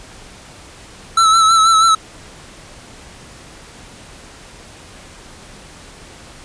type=tone with vibrato; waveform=square; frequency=1318.5 Hz; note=E6; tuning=in tune; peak=-9 dBFS; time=1.17-1.95 s; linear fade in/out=5 ms; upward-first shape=sine; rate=6.2 Hz; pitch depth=38 cents each way; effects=pink hiss -39 dBFS RMS until 6.44 s + resampled to 22050 Hz